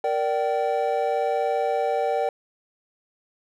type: chord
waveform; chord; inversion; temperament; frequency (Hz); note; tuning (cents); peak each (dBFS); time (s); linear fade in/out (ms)
triangle; G minor; first; equal with one note detuned; 466.2 / 587.3 / 770.1; Bb4 / D5 / G5; 0 / 0 / -31; -24 / -24 / -23; 0.04-2.29; 2
effects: none